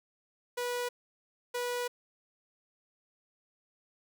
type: tone bursts at uneven times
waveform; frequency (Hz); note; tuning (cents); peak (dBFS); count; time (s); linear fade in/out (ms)
sawtooth; 488.4; B4; -19; -28; 2; 0.57-0.89 / 1.54-1.88; 10
effects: none